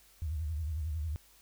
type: tone with vibrato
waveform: sine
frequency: 77.78 Hz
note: D#2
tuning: in tune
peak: -32 dBFS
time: 0.22-1.16 s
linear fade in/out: 0 ms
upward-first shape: sine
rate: 11 Hz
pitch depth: 140 cents each way
effects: added 50 Hz sine -67 dBFS peak until 1.41 s + white hiss -62 dBFS RMS until 1.41 s